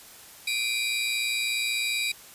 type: tone cluster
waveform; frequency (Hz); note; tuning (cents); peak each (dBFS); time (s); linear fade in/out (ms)
35% pulse; 2335 / 2455 / 3888; D7 / D#7 / B7; -11 / -24 / -28; -28; 0.47-2.12; 5
effects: white hiss -48 dBFS RMS until 2.34 s + resampled to 32000 Hz